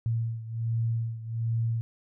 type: beating tone pair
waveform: sine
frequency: 114.2 / 115.5 Hz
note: A#2 / A#2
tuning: -35 / -16 cents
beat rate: 1.3 Hz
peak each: -28 / -32 dBFS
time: 0.06-1.81 s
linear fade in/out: 0 ms
effects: none